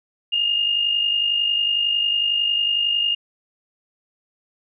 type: tone pair together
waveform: sine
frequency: 2827 / 2878 Hz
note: F7 / F#7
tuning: +20 / -49 cents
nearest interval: unison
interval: 31 cents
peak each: -18 / -27 dBFS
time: 0.32-3.15 s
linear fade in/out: 10 ms
effects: none